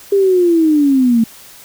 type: linear sweep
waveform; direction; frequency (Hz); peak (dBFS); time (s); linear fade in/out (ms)
sine; down; 403.7 to 221.1; -8; 0.12-1.24; 5
effects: white hiss -39 dBFS RMS until 1.64 s